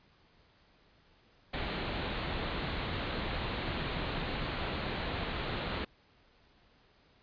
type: low-pass noise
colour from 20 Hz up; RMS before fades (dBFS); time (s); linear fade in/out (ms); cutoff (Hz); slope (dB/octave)
pink; -36; 1.53-5.85; 10; 4300; 96
effects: pink hiss -65 dBFS RMS until 7.22 s + resampled to 11025 Hz